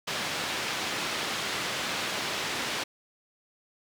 white band-pass noise, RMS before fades -32 dBFS, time 0.07-2.84 s, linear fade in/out 10 ms, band 120 to 3800 Hz, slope 12 dB/octave, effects none

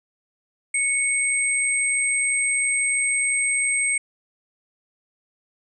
sine tone pair together, 2217 / 8370 Hz, C#7 / C9, 0 / 0 cents, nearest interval octave + major seventh, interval 2300 cents, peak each -22 dBFS, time 0.74-3.98 s, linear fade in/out 5 ms, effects none

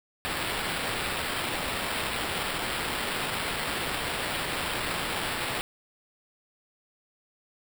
violet noise with sample-and-hold, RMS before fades -31 dBFS, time 0.25-5.61 s, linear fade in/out 0 ms, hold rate 6300 Hz, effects none

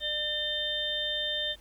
harmonic tone with a mistuned harmonic, 600 Hz, D5, 37 cents sharp, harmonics 1 / 3 / 5 / 6, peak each -38 / -37 / -34 / -31 dBFS, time 0-1.56 s, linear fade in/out 50 ms, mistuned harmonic 5, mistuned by +69 cents, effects added 50 Hz sine -53 dBFS peak until 1.6 s + pink hiss -59 dBFS RMS until 1.6 s

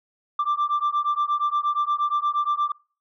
sine beating tone pair, 1174.7 / 1183.2 Hz, D6 / D6, 0 / +13 cents, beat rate 8.5 Hz, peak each -22 dBFS, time 0.39-2.72 s, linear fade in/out 5 ms, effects noise-tail reverb RT60 0.4 s tail -26 dB re dry + tanh soft clip ceiling -17 dBFS

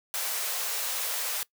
white high-pass noise, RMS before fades -31 dBFS, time 0.14-1.43 s, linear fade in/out 0 ms, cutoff 430 Hz, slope 96 dB/octave, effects noise-tail reverb RT60 0.1 s tail -21 dB re dry

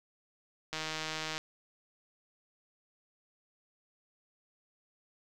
click train, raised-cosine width 0.2 ms, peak -19 dBFS, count 103, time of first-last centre 0.73-1.38 s, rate 157 Hz, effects none

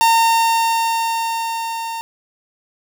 45% pulse tone with level ramp, 913 Hz, A#5, 36 cents flat, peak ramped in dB -10 to -24 dBFS, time 0.01-2.01 s, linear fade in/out 0 ms, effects none

